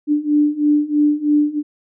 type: beating tone pair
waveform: sine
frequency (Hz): 294.5 / 297.6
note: D4 / D4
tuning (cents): +5 / +23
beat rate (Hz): 3.1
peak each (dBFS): -17 / -15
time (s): 0.07-1.63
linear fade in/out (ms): 50
effects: none